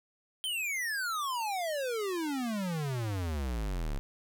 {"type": "exponential sweep", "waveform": "square", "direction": "down", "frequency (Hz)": [3187, 33.17], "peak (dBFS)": -32, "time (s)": [0.44, 3.99], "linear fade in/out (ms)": 0, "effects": []}